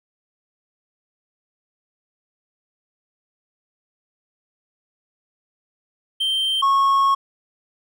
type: tone pair in turn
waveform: triangle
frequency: 3136 / 1096.6 Hz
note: G7 / C#6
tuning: 0 / -19 cents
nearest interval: octave + tritone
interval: 1819 cents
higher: first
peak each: -17 / -12 dBFS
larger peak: second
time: 6.2-6.62 / 6.62-7.15 s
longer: second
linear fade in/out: 10 ms
effects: none